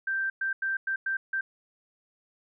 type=tone bursts at uneven times; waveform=sine; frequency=1568 Hz; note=G6; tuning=in tune; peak=-26 dBFS; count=6; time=0.07-0.3 / 0.41-0.53 / 0.62-0.77 / 0.87-0.96 / 1.06-1.17 / 1.33-1.41 s; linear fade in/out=5 ms; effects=none